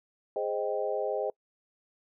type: chord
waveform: sine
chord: Ab major seventh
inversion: none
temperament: equal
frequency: 415.3 / 523.3 / 622.3 / 784 Hz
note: Ab4 / C5 / Eb5 / G5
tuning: 0 / 0 / 0 / 0 cents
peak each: -33 / -33 / -33 / -37 dBFS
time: 0.36-1.3 s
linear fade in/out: 2 ms
effects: noise-tail reverb RT60 0.1 s tail -26 dB re dry